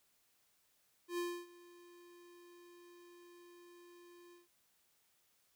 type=tone with ADSR envelope; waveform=square; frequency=349.2 Hz; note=F4; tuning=in tune; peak=-36 dBFS; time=1.08-4.48 s; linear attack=100 ms; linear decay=280 ms; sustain=-22 dB; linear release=150 ms; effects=white hiss -75 dBFS RMS until 5.55 s